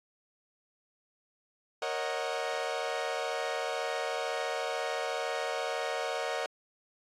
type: chord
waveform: sawtooth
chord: D# minor seventh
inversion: second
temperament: equal with one note detuned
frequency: 466.2 / 548.3 / 622.3 / 740 Hz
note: A#4 / C#5 / D#5 / F#5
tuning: 0 / -19 / 0 / 0 cents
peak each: -33 dBFS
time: 1.82-6.46 s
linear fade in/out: 2 ms
effects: low-pass 6000 Hz 12 dB/octave + AAC 64 kbps